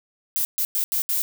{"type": "noise bursts at uneven times", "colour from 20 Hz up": "violet", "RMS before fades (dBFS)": -23, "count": 5, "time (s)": [[0.36, 0.45], [0.58, 0.65], [0.75, 0.84], [0.92, 1.02], [1.09, 1.22]], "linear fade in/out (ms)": 0, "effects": []}